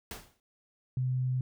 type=noise with exponential decay; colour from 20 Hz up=pink; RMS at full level=-38 dBFS; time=0.11-0.4 s; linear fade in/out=1 ms; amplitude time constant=61 ms
type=tone; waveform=sine; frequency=127.9 Hz; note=C3; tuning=39 cents flat; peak=-27 dBFS; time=0.97-1.41 s; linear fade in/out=2 ms
effects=none

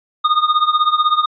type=tone with tremolo; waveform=square; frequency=1228 Hz; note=D#6; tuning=23 cents flat; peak=-9 dBFS; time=0.24-1.26 s; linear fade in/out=10 ms; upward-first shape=triangle; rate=16 Hz; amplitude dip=90%; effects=resampled to 11025 Hz

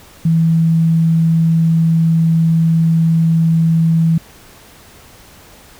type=tone; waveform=sine; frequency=163.6 Hz; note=E3; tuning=13 cents flat; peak=-9 dBFS; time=0.25-4.18 s; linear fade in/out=5 ms; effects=pink hiss -42 dBFS RMS until 5.79 s

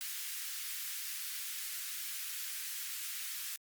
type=high-pass noise; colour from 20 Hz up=white; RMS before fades=-41 dBFS; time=0.01-3.56 s; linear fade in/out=0 ms; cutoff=1500 Hz; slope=24 dB/octave; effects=Opus 48 kbps

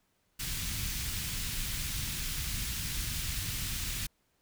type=band-stop noise; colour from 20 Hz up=pink; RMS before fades=-35 dBFS; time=0.39-4.07 s; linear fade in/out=10 ms; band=140 to 2400 Hz; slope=12 dB/octave; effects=pink hiss -74 dBFS RMS until 4.41 s

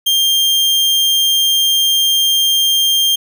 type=tone; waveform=40% pulse; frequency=3190 Hz; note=G7; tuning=30 cents sharp; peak=-10 dBFS; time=0.06-3.16 s; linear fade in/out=10 ms; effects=none

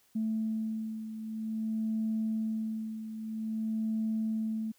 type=beating tone pair; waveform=sine; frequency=220 / 220.51 Hz; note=A3 / A3; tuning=0 / +4 cents; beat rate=0.51 Hz; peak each=-31 / -37 dBFS; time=0.15-4.72 s; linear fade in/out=10 ms; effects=tanh soft clip ceiling -23 dBFS + white hiss -67 dBFS RMS until 4.78 s

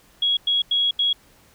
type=tone bursts at uneven times; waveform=sine; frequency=3322 Hz; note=G#7; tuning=in tune; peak=-17 dBFS; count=4; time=0.22-0.37 / 0.47-0.62 / 0.71-0.91 / 0.99-1.13 s; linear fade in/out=5 ms; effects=pink hiss -55 dBFS RMS until 1.54 s

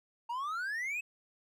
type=exponential sweep; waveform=triangle; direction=up; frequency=916 to 2606 Hz; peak=-32 dBFS; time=0.29-1.01 s; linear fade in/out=10 ms; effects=none

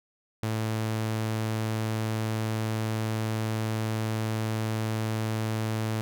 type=tone; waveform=sawtooth; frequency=110 Hz; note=A2; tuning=in tune; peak=-23 dBFS; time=0.43-6.01 s; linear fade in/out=0 ms; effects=none

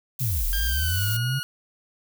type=noise; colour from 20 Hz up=violet; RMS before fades=-30 dBFS; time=0.19-1.17 s; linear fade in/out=5 ms
type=linear two-way sweep; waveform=sine; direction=down then up; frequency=139.2 to 36.71 to 139.2 Hz; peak=-23 dBFS; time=0.2-1.4 s; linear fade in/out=20 ms; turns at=0.46 s
type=tone with pitch glide; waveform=20% pulse; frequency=1600 to 1442 Hz; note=G6 to F#6; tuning=+35 to -45 cents; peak=-24 dBFS; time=0.53-1.43 s; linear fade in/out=0 ms; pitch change=-180 cents; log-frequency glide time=0.64-1.09 s
effects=none

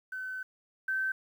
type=tone pair in turn; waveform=sine; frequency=1520 / 1544.8 Hz; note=F#6 / G6; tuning=+46 / -26 cents; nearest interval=unison; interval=28 cents; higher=second; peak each=-35 / -28 dBFS; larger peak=second; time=0.12-0.43 / 0.88-1.12 s; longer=first; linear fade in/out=5 ms; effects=10-bit

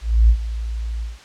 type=tone with ADSR envelope; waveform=sine; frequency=56.3 Hz; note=A1; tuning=40 cents sharp; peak=-7 dBFS; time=0.01-1.19 s; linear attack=280 ms; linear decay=75 ms; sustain=-15 dB; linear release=170 ms; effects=white hiss -44 dBFS RMS until 1.24 s + low-pass 5000 Hz 12 dB/octave

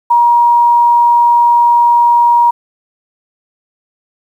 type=tone; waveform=sine; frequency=950 Hz; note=A#5; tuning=33 cents sharp; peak=-5 dBFS; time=0.1-2.51 s; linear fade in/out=10 ms; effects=7-bit

